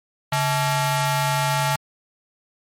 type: ring-modulated tone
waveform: sawtooth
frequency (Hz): 504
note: B4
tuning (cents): +35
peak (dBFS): -12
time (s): 0.32-1.76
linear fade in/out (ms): 5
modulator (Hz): 363
effects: MP3 64 kbps